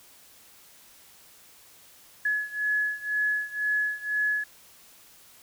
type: beating tone pair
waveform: sine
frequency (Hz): 1697 / 1699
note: G#6 / G#6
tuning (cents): +37 / +39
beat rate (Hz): 2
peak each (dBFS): -27 / -29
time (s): 2.25-4.44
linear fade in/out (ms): 5
effects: white hiss -54 dBFS RMS until 5.42 s